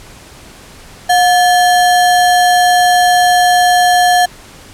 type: tone with sample-and-hold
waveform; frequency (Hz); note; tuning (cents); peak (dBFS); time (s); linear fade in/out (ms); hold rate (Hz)
sine; 719; F#5; -50; -6; 1.09-4.26; 10; 2450
effects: pink hiss -37 dBFS RMS until 4.73 s + low-pass 11000 Hz 12 dB/octave